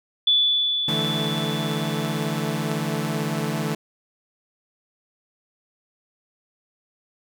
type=tone with exponential decay; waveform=sine; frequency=3461 Hz; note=A7; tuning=29 cents flat; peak=-14 dBFS; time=0.27-3.22 s; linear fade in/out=5 ms; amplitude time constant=640 ms
type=chord; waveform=sawtooth; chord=D suspended second; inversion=none; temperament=equal with one note detuned; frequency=146.83 / 164.81 / 218.2 Hz; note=D3 / E3 / A3; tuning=0 / 0 / -14 cents; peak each=-24 dBFS; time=0.88-3.75 s; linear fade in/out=5 ms
effects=none